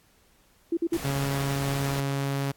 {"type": "tone bursts", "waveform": "sine", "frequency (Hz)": 335.6, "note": "E4", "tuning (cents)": 31, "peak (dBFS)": -22, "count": 3, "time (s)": [0.72, 0.971], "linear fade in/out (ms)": 5, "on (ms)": 51, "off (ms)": 49}
{"type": "noise", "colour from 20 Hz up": "pink", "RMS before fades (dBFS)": -37, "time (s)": [0.93, 2], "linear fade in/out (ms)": 2}
{"type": "tone", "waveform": "sawtooth", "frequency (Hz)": 138.59, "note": "C#3", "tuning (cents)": 0, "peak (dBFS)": -22, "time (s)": [1.04, 2.52], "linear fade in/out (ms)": 10}
{"effects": ["pink hiss -62 dBFS RMS until 2.56 s", "AAC 64 kbps"]}